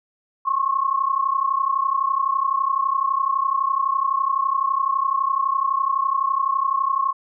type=tone pair together; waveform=sine; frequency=1068.1 / 1100 Hz; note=C6 / C#6; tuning=+35 / -14 cents; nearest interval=minor second; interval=51 cents; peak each=-21 dBFS; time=0.45-7.13 s; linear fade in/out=20 ms; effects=none